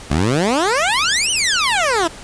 15% pulse exponential two-way sweep, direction up then down, 65.41 to 3082 to 312.7 Hz, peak -8 dBFS, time 0.1-2.08 s, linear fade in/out 10 ms, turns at 1.31 s, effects pink hiss -36 dBFS RMS until 2.23 s + resampled to 22050 Hz

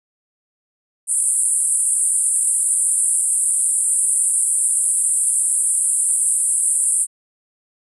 white band-pass noise, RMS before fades -18 dBFS, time 1.07-7.07 s, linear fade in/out 50 ms, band 8300 to 10000 Hz, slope 96 dB/octave, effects none

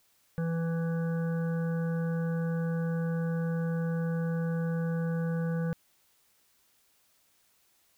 harmonic tone, 165.8 Hz, E3, 10 cents sharp, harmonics 1 / 3 / 5 / 7 / 9 / 10, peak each -28 / -37 / -50 / -50 / -46 / -52 dBFS, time 0.38-5.73 s, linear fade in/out 0 ms, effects white hiss -68 dBFS RMS until 7.97 s

